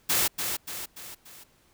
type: noise with echo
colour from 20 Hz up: white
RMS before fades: -24 dBFS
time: 0.09-0.28 s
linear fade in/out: 10 ms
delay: 290 ms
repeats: 4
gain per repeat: -6 dB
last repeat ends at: 1.44 s
effects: pink hiss -63 dBFS RMS until 1.73 s